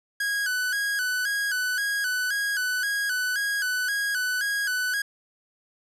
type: tone with vibrato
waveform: 45% pulse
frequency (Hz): 1568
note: G6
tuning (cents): 0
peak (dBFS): -24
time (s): 0.2-5.02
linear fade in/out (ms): 5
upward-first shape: square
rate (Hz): 1.9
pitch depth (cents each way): 82
effects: resampled to 32000 Hz

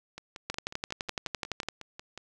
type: two click trains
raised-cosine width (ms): 0.2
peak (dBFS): -14 / -24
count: 15 / 12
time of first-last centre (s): 0.5-1.686 / 0.18-2.176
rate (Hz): 11.8 / 5.51
effects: none

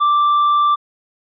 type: tone with tanh clipping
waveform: triangle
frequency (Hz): 1174.7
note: D6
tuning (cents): 0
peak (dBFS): -12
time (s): 0-0.76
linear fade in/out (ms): 20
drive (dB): 8
effects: resampled to 11025 Hz

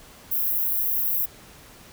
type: high-pass noise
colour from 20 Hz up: white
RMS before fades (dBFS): -24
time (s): 0.31-1.26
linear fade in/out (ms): 10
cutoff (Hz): 12000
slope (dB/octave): 48
effects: pink hiss -48 dBFS RMS until 1.92 s

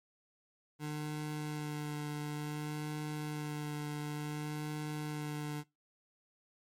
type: tone with vibrato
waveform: 25% pulse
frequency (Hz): 150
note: D3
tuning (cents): +37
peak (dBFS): -33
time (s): 0.79-5.64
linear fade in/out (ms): 50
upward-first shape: sine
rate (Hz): 0.56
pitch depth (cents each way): 16
effects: noise-tail reverb RT60 0.2 s tail -20 dB re dry + MP3 64 kbps

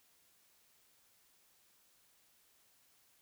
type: silence
effects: white hiss -70 dBFS RMS until 3.21 s

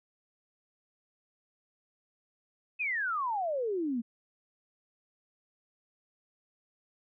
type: exponential sweep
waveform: sine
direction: down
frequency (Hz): 2597 to 221.9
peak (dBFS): -29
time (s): 2.79-4.02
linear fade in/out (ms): 20
effects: none

